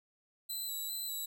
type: tone with vibrato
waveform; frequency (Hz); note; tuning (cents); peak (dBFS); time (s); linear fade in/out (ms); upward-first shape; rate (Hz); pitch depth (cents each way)
5% pulse; 3972; B7; +9; -30; 0.49-1.26; 10; square; 2.5; 24
effects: none